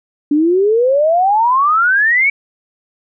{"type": "exponential sweep", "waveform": "sine", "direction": "up", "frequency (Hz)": [285.3, 2285], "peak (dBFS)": -9, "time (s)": [0.31, 2.3], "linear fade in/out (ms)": 5, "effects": []}